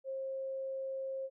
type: tone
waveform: sine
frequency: 534 Hz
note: C5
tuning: 35 cents sharp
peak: -36 dBFS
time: 0.04-1.3 s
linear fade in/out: 50 ms
effects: none